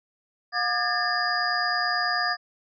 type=tone cluster; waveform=sine; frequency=716 / 1202 / 1656 / 1785 / 4887 Hz; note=F5 / D6 / G#6 / A6 / D#8; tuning=+43 / +40 / -5 / +24 / -32 cents; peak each=-29 dBFS; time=0.52-2.37 s; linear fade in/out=50 ms; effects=none